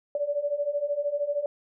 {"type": "beating tone pair", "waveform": "sine", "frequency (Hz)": [570, 583], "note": ["C#5", "D5"], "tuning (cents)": [48, -13], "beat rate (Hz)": 13, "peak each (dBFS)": [-30, -27], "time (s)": [0.15, 1.46], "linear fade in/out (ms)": 2, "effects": []}